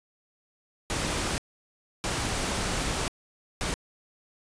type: noise bursts at uneven times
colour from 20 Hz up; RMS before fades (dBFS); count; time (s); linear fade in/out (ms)
pink; -29; 3; 0.9-1.38 / 2.04-3.08 / 3.61-3.74; 0
effects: resampled to 22050 Hz